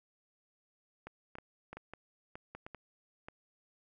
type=clicks; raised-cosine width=0.5 ms; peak=-30 dBFS; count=11; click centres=1.07 / 1.354 / 1.385 / 1.73 / 1.77 / 1.936 / 2.355 / 2.55 / 2.665 / 2.747 / 3.285 s; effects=none